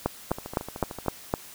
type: two click trains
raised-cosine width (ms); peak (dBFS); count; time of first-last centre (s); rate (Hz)
1; -9 / -21; 6 / 11; 0.06-1.339 / 0.31-1.062; 3.91 / 13.3
effects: white hiss -46 dBFS RMS until 1.54 s